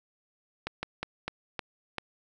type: slowing click train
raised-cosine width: 0.3 ms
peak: -16 dBFS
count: 6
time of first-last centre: 0.67-1.983 s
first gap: 160 ms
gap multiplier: 1.25
effects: none